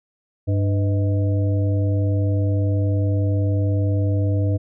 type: harmonic tone with a mistuned harmonic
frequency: 99.4 Hz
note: G2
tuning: 25 cents sharp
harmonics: 1 / 3 / 5 / 6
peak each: -17 / -27 / -31 / -33 dBFS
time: 0.47-4.58 s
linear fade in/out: 20 ms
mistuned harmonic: 6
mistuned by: +96 cents
effects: none